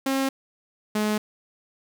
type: tone pair in turn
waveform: sawtooth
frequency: 269.1 / 212.2 Hz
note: C4 / G#3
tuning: +49 / +38 cents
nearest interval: major third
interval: 411 cents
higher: first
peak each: -18 dBFS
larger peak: neither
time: 0.06-0.29 / 0.95-1.18 s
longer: neither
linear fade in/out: 5 ms
effects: 10-bit